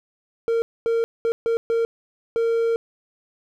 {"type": "tone bursts at uneven times", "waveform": "triangle", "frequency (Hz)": 460, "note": "A#4", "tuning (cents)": -23, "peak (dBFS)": -16, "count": 6, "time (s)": [[0.48, 0.62], [0.86, 1.04], [1.25, 1.32], [1.46, 1.57], [1.7, 1.85], [2.36, 2.76]], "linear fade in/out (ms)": 0, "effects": []}